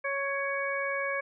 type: harmonic tone with a mistuned harmonic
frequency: 554.4 Hz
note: C#5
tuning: in tune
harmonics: 1 / 2 / 3 / 4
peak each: -33 / -36 / -34 / -34 dBFS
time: 0.04-1.21 s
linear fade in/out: 10 ms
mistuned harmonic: 4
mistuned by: +21 cents
effects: none